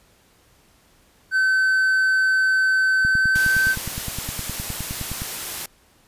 triangle tone with pitch glide, 1532 to 1545.3 Hz, G6 to G6, -40 to -25 cents, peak -14 dBFS, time 1.31-3.76 s, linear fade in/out 50 ms, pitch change +15 cents, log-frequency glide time 2.99-3.59 s
click train, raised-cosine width 5 ms, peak -17 dBFS, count 22, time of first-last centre 3.05-5.219 s, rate 9.68 Hz
white noise, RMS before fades -30 dBFS, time 3.35-5.66 s, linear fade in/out 5 ms
effects pink hiss -57 dBFS RMS until 6.07 s + resampled to 32000 Hz

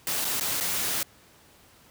white noise with dropouts, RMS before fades -28 dBFS, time 0.07-1.03 s, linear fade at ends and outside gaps 1 ms, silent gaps 0.246-0.251 / 0.398-0.409 / 0.602-0.608 s, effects pink hiss -56 dBFS RMS until 1.9 s + high-pass 60 Hz 12 dB/octave

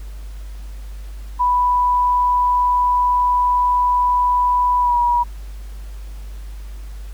sine tone with pitch glide, 987.8 to 964.7 Hz, B5 to B5, 0 to -41 cents, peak -13 dBFS, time 1.39-5.24 s, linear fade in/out 20 ms, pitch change -41 cents, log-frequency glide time 4.8-4.96 s, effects added 50 Hz sine -29 dBFS peak until 7.13 s + pink hiss -48 dBFS RMS until 7.13 s

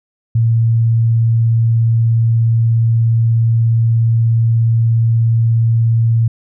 sine tone, 114.6 Hz, A#2, 29 cents flat, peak -9 dBFS, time 0.35-6.28 s, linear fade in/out 5 ms, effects none

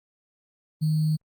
sine tone with sample-and-hold, 155.56 Hz, D#3, in tune, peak -20 dBFS, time 0.81-1.17 s, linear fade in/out 20 ms, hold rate 4410 Hz, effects Opus 24 kbps

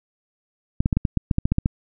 clicks, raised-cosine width 5 ms, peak -6 dBFS, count 12, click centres 0.805 / 0.859 / 0.928 / 0.97 / 1.052 / 1.173 / 1.312 / 1.384 / 1.455 / 1.52 / 1.584 / 1.659 s, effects none

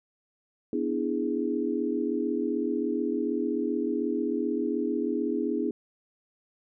sine chord, E dominant seventh, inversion second, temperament equal, 246.9 / 293.7 / 329.6 / 415.3 Hz, B3 / D4 / E4 / G#4, 0 / 0 / 0 / 0 cents, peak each -31 dBFS, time 0.73-5.71 s, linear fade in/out 2 ms, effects none

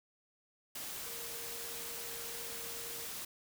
sine tone in noise, 466.2 Hz, A#4, in tune, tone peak -52 dBFS, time 1.06-3.06 s, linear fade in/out 5 ms, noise white, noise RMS -43 dBFS, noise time 0.75-3.25 s, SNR -12 dB, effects none

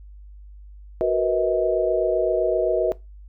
sine chord, B major seventh, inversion second, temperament equal with one note detuned, 370 / 466.2 / 493.9 / 636.8 Hz, F#4 / A#4 / B4 / D#5, 0 / 0 / 0 / +40 cents, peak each -23 / -25 / -25 / -22 dBFS, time 1.01-2.92 s, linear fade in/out 0 ms, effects noise-tail reverb RT60 0.2 s tail -19 dB re dry + added 50 Hz sine -40 dBFS peak until 3.28 s

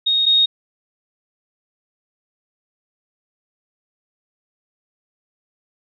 sine tone pair in turn, 3729 / 3729 Hz, A#7 / A#7, 0 / 0 cents, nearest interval unison, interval 0 cents, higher neither, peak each -14 / -11 dBFS, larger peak second, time 0.06-0.26 / 0.26-0.46 s, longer neither, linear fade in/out 10 ms, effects none

